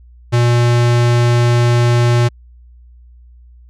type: tone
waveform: square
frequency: 120 Hz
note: B2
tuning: 49 cents flat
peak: -10 dBFS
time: 0.32-2.29 s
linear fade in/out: 20 ms
effects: added 60 Hz sine -39 dBFS peak until 3.69 s + low-pass 7000 Hz 12 dB/octave